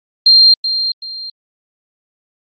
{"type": "tone with echo", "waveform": "sine", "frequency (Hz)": 4186, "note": "C8", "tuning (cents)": 0, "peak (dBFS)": -4, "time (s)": [0.26, 0.54], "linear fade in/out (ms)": 5, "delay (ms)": 380, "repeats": 2, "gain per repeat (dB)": -10, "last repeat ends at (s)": 1.3, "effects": ["Opus 32 kbps"]}